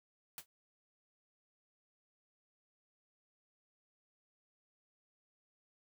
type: noise with exponential decay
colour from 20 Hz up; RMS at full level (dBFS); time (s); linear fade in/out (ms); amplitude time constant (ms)
white; -41; 0.38-0.46; 1; 17
effects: none